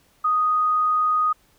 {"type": "tone", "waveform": "sine", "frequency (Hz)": 1244, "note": "D#6", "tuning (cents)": -1, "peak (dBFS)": -17, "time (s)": [0.24, 1.33], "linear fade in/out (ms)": 10, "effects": ["pink hiss -60 dBFS RMS until 1.58 s"]}